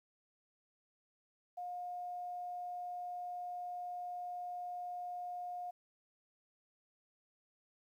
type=tone; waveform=sine; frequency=714 Hz; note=F5; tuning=38 cents sharp; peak=-40 dBFS; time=1.57-5.71 s; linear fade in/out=10 ms; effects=12-bit